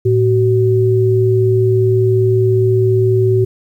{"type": "tone pair together", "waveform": "sine", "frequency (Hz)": [112.16, 377.5], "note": ["A2", "F#4"], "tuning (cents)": [34, 35], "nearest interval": "octave + major sixth", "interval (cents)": 2101, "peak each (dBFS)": -12, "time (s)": [0.05, 3.45], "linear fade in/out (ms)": 10, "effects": ["8-bit"]}